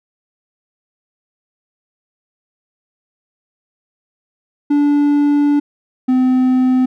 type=tone pair in turn; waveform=triangle; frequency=290 / 256 Hz; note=D4 / C4; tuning=-22 / -38 cents; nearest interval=major second; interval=216 cents; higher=first; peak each=-8 dBFS; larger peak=neither; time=4.7-5.6 / 6.08-6.86 s; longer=first; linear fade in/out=10 ms; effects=none